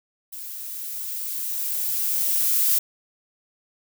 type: noise with level ramp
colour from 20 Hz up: violet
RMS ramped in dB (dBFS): -36 to -19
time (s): 0.32-2.79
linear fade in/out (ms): 10
effects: none